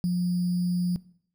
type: tone with sample-and-hold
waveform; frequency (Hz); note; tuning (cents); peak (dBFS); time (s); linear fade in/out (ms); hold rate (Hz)
sine; 177.7; F3; +30; -22; 0.04-0.96; 0; 4900
effects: noise-tail reverb RT60 0.6 s tail -20 dB re dry